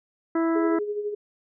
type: harmonic tone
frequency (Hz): 329.6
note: E4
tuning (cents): 0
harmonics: 1 / 2 / 3 / 4 / 5 / 6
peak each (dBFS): -21 / -31 / -34 / -33 / -40 / -42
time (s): 0.35-0.79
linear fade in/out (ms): 5
type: tone with tremolo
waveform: sine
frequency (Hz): 415.3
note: G#4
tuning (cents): 0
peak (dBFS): -24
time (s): 0.55-1.15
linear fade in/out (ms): 10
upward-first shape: sine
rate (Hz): 12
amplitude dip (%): 55
effects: none